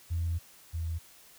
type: tone pair in turn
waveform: sine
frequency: 84.2 / 82.23 Hz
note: E2 / E2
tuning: +37 / -4 cents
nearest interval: unison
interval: 41 cents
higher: first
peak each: -27 / -30 dBFS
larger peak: first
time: 0.1-0.39 / 0.73-0.99 s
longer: first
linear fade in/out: 20 ms
effects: tanh soft clip ceiling -23 dBFS + white hiss -56 dBFS RMS until 1.38 s